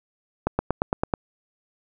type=accelerating click train; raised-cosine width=1 ms; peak=-7 dBFS; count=7; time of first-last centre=0.47-1.138 s; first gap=120 ms; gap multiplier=0.97; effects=none